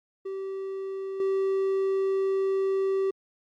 triangle tone with level steps, 386.6 Hz, G4, 24 cents flat, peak -29 / -21 dBFS, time 0.25-3.11 s, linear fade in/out 10 ms, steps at 1.2 s, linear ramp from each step 2 ms, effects Opus 48 kbps

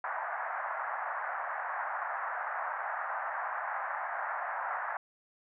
pink band-pass noise, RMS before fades -36 dBFS, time 0.04-4.97 s, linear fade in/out 2 ms, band 680 to 1800 Hz, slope 48 dB/octave, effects none

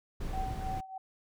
brown noise, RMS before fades -36 dBFS, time 0.2-0.81 s, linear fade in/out 10 ms
sine tone with tremolo, 762 Hz, G5, 49 cents flat, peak -33 dBFS, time 0.33-0.98 s, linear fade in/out 5 ms, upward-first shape triangle, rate 3.2 Hz, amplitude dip 85%
effects none

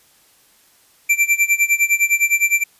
square tone with tremolo, 2349 Hz, D7, in tune, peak -11 dBFS, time 1.09-2.64 s, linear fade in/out 10 ms, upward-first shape sine, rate 9.8 Hz, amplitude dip 90%, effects white hiss -54 dBFS RMS until 2.79 s + resampled to 32000 Hz

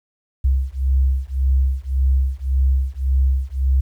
sine beating tone pair, 65.41 / 67.21 Hz, C2 / C2, 0 / +47 cents, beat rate 1.8 Hz, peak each -18 dBFS, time 0.44-3.81 s, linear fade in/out 10 ms, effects 9-bit

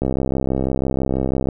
click train, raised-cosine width 2 ms, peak -7 dBFS, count 98, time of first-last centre 0.02-1.487 s, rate 66.1 Hz, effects none

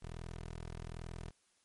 15% pulse tone, 41.2 Hz, E1, in tune, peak -37 dBFS, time 0.02-1.31 s, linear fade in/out 10 ms, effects white hiss -73 dBFS RMS until 1.64 s + MP3 48 kbps

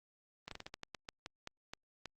slowing click train, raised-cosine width 0.2 ms, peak -26 dBFS, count 13, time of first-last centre 0.48-2.057 s, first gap 33 ms, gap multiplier 1.23, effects Opus 32 kbps

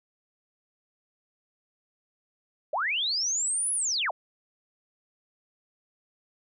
sine linear two-way sweep, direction up then down, 521 to 10490 to 521 Hz, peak -25 dBFS, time 2.73-4.11 s, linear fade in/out 5 ms, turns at 3.73 s, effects none

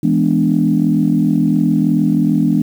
sine chord, E dominant seventh, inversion none, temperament equal, 164.81 / 207.7 / 246.9 / 293.7 Hz, E3 / G#3 / B3 / D4, 0 / 0 / 0 / 0 cents, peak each -16 dBFS, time 0.03-2.62 s, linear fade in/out 5 ms, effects tanh soft clip ceiling -1 dBFS + 7-bit

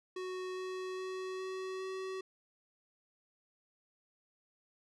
square tone with pitch steps, 370 / 372.1 / 374.3 / 376.5 / 378.6 Hz, F#4 / F#4 / F#4 / F#4 / F#4, 0 / +10 / +20 / +30 / +40 cents, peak -39 dBFS, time 0.16-2.21 s, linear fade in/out 5 ms, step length 410 ms, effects low-pass 6000 Hz 12 dB/octave

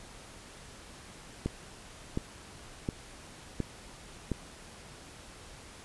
click train, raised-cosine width 3 ms, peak -17 dBFS, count 5, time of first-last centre 1.46-4.317 s, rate 1.4 Hz, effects pink hiss -50 dBFS RMS until 5.84 s + resampled to 24000 Hz

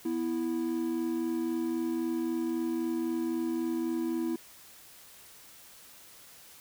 triangle tone pair together, 245.8 / 329.6 Hz, B3 / E4, -8 / 0 cents, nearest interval perfect fourth, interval 508 cents, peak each -32 / -28 dBFS, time 0.05-4.36 s, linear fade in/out 5 ms, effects white hiss -53 dBFS RMS until 6.6 s

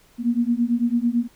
sine beating tone pair, 233.1 / 242.1 Hz, A#3 / B3, 0 / -34 cents, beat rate 9 Hz, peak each -21 dBFS, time 0.18-1.28 s, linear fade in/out 50 ms, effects pink hiss -56 dBFS RMS until 1.35 s

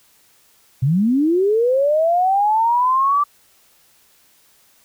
sine linear sweep, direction up, 120.9 to 1174.7 Hz, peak -13 dBFS, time 0.82-3.24 s, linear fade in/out 10 ms, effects white hiss -55 dBFS RMS until 4.84 s

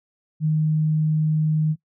sine tone, 155.2 Hz, D#3, 4 cents flat, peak -17 dBFS, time 0.4-1.76 s, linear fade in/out 50 ms, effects noise-tail reverb RT60 0.1 s tail -21 dB re dry

